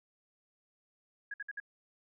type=tone bursts; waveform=sine; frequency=1658 Hz; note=G#6; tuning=3 cents flat; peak=-37 dBFS; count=4; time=1.31-1.601 s; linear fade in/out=5 ms; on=30 ms; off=57 ms; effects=none